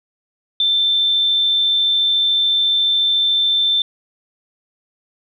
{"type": "tone", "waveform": "sine", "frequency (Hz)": 3553, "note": "A7", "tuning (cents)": 16, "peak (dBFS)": -13, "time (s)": [0.6, 3.82], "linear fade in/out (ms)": 2, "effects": ["9-bit"]}